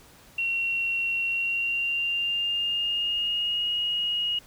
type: tone with pitch glide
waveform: sine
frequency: 2736 to 2880 Hz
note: F7 to F#7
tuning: -36 to -47 cents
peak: -24 dBFS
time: 0.38-4.39 s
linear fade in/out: 5 ms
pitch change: +89 cents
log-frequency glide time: 1.26-3.68 s
effects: pink hiss -53 dBFS RMS until 4.46 s